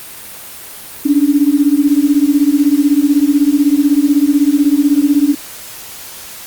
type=beating tone pair; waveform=sine; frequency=280.2 / 296.2 Hz; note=C#4 / D4; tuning=+19 / +15 cents; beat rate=16 Hz; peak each=-11 dBFS; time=1.05-5.35 s; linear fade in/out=10 ms; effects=white hiss -31 dBFS RMS until 6.46 s + Opus 32 kbps